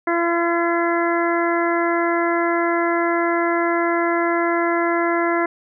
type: harmonic tone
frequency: 340.2 Hz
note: F4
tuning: 45 cents flat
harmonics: 1 / 2 / 3 / 4 / 5 / 6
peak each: -20 / -23 / -25 / -26 / -27 / -28 dBFS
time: 0.07-5.46 s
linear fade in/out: 5 ms
effects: none